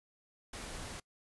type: noise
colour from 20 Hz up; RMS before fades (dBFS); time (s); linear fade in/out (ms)
pink; -44; 0.53-1; 5
effects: noise-tail reverb RT60 0.1 s tail -24 dB re dry + resampled to 24000 Hz